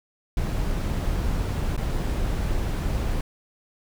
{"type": "noise with dropouts", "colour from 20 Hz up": "brown", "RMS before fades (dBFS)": -25, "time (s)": [0.37, 3.21], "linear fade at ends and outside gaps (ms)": 2, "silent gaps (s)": [1.765, 1.776], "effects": []}